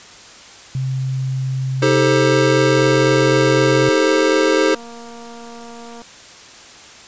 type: tone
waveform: sine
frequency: 131.7 Hz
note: C3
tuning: 12 cents sharp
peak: -18 dBFS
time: 0.75-3.89 s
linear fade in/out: 2 ms
type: chord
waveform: square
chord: A half-diminished seventh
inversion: second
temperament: just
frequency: 316.8 / 396 / 440 / 528 Hz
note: Eb4 / G4 / A4 / C5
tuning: +31 / +18 / 0 / +16 cents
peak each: -19 dBFS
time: 1.82-4.75 s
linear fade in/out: 5 ms
type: click train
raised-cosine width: 1 ms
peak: -25 dBFS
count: 761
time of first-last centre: 2.77-6.018 s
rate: 234 Hz
effects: white hiss -40 dBFS RMS until 7.07 s + resampled to 16000 Hz